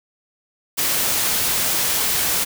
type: noise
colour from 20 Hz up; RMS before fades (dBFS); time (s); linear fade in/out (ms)
white; -20; 0.77-2.45; 20
effects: none